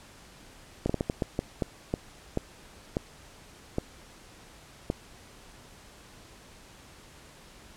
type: slowing click train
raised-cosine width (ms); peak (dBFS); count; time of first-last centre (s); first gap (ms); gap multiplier
2; -13; 13; 0.86-4.901; 35; 1.37
effects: pink hiss -52 dBFS RMS until 7.76 s + low-pass 10000 Hz 12 dB/octave